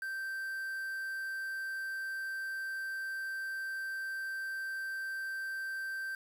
triangle tone with quantisation, 1563 Hz, G6, 6 cents flat, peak -34 dBFS, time 0.02-6.15 s, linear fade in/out 2 ms, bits 9, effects none

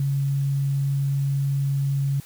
sine tone, 138.59 Hz, C#3, in tune, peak -20 dBFS, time 0-2.2 s, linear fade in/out 2 ms, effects white hiss -48 dBFS RMS until 2.25 s

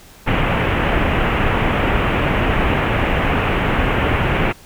pink low-pass noise, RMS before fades -17 dBFS, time 0.26-4.53 s, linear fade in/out 20 ms, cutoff 2900 Hz, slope 48 dB/octave, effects pink hiss -44 dBFS RMS until 4.65 s

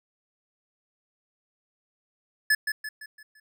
square tone with echo, 1723 Hz, A6, 37 cents flat, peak -19 dBFS, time 2.5-2.55 s, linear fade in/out 5 ms, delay 170 ms, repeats 5, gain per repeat -7 dB, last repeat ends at 3.4 s, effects none

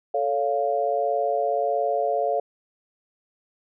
sine chord, A augmented, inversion none, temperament equal with one note detuned, 440 / 561.5 / 698.5 Hz, A4 / C#5 / E#5, 0 / +22 / 0 cents, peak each -27 / -25 / -24 dBFS, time 0.14-2.4 s, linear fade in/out 5 ms, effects none

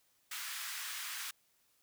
pink high-pass noise, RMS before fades -42 dBFS, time 0.31-1.31 s, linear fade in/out 5 ms, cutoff 1300 Hz, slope 24 dB/octave, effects white hiss -73 dBFS RMS until 1.82 s

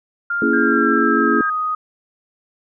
sine tone with pitch glide, 1400 to 1247.3 Hz, F6 to D#6, +4 to +4 cents, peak -18 dBFS, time 0.3-1.75 s, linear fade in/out 5 ms, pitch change -200 cents, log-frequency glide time 0.6-1.5 s
sine chord, A# half-diminished seventh, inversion none, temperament just, 233.1 / 279.7 / 335.6 / 419.5 Hz, A#3 / C#4 / E4 / G#4, 0 / +16 / +31 / +17 cents, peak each -20 / -20 / -20 / -21 dBFS, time 0.42-1.41 s, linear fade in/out 2 ms
sine tone, 1606 Hz, G6, 41 cents sharp, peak -20 dBFS, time 0.53-1.5 s, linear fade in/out 5 ms
effects none

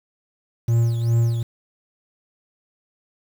triangle tone with tremolo, 116.54 Hz, A#2, in tune, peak -12 dBFS, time 0.68-1.43 s, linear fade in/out 5 ms, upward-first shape sine, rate 2.5 Hz, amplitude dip 55%, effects 7-bit

